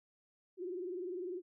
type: tone with vibrato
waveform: sine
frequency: 361 Hz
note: F#4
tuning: 43 cents flat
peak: -38 dBFS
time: 0.57-1.42 s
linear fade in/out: 50 ms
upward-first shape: sine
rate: 20 Hz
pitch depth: 110 cents each way
effects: none